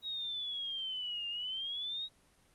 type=exponential two-way sweep; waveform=sine; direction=down then up; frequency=3818 to 2794 to 3818 Hz; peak=-36 dBFS; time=0.02-2.09 s; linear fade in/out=50 ms; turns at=1.28 s; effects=pink hiss -67 dBFS RMS until 2.54 s + Opus 24 kbps